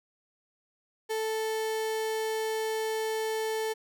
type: tone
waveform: 35% pulse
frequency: 440 Hz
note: A4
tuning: in tune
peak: -27 dBFS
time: 1.09-3.74 s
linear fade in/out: 20 ms
effects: none